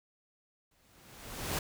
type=noise with exponential growth; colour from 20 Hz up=pink; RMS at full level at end=-32 dBFS; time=0.71-1.59 s; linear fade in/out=5 ms; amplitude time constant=190 ms; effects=none